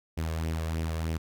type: tone with flanger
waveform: sawtooth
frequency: 80.8 Hz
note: E2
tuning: 34 cents flat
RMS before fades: -31 dBFS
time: 0.17-1.18 s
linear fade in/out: 10 ms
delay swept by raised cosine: 0.35 to 1.85 ms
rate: 3.2 Hz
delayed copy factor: +0.5
effects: none